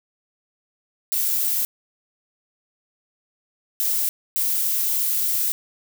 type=noise bursts at uneven times; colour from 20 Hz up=violet; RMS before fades=-22 dBFS; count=3; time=1.12-1.65 / 3.8-4.09 / 4.36-5.52 s; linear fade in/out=0 ms; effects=none